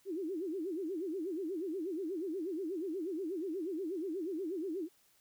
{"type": "tone with vibrato", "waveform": "sine", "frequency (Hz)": 349.2, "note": "F4", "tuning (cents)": 0, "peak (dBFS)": -35, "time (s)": [0.05, 4.89], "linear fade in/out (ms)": 50, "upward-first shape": "sine", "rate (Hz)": 8.3, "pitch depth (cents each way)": 230, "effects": ["white hiss -69 dBFS RMS until 5.2 s"]}